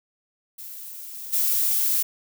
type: noise with level steps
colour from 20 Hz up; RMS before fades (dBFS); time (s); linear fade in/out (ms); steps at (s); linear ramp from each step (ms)
violet; -38 / -36 / -22; 0.58-2.03; 10; 1.13 / 1.32; 20
effects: none